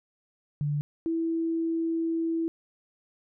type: tone pair in turn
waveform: sine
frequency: 146.5 / 328.9 Hz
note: D3 / E4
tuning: -4 / -4 cents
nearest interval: octave + major second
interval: 1400 cents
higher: second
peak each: -25 dBFS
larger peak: neither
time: 0.61-0.81 / 1.06-2.48 s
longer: second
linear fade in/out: 0 ms
effects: none